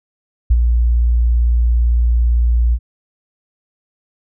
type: tone with ADSR envelope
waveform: sine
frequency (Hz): 58.9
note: A#1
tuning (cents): +19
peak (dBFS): -6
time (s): 0.5-2.79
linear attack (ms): 10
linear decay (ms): 46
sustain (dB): -4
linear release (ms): 57
effects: none